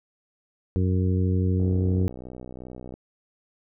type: harmonic tone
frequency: 92.5 Hz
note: F#2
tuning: in tune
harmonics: 1 / 2 / 3 / 4 / 5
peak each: -21 / -27 / -31 / -33 / -35 dBFS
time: 0.76-2.08 s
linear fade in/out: 0 ms
type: click train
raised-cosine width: 2 ms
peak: -26 dBFS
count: 85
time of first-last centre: 1.6-2.94 s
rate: 62.7 Hz
effects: none